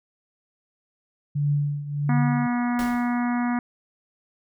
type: tone with tremolo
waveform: sine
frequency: 145 Hz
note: D3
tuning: 22 cents flat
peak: -18 dBFS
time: 1.35-2.47 s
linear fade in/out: 10 ms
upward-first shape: triangle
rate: 1.5 Hz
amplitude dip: 80%
type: harmonic tone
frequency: 242.2 Hz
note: B3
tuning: 34 cents flat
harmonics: 1 / 3 / 4 / 5 / 6 / 7 / 8 / 9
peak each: -22 / -32 / -34 / -36 / -38 / -39 / -40 / -41 dBFS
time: 2.09-3.59 s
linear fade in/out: 2 ms
type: noise with exponential decay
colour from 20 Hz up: pink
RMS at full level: -33 dBFS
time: 2.79-3.25 s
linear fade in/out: 0 ms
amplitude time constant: 100 ms
effects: none